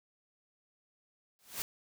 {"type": "noise with exponential growth", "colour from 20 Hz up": "white", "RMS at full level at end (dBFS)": -33, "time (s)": [1.39, 1.62], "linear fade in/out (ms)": 0, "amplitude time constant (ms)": 49, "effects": []}